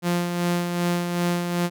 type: tone with tremolo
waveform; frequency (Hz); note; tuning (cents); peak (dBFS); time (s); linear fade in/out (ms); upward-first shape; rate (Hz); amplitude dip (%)
sawtooth; 174.61; F3; 0; -16; 0.02-1.7; 50; sine; 2.6; 45
effects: none